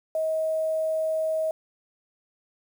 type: tone with quantisation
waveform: sine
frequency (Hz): 635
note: D#5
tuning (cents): +35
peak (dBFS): -23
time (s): 0.15-1.51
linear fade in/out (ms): 2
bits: 8
effects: none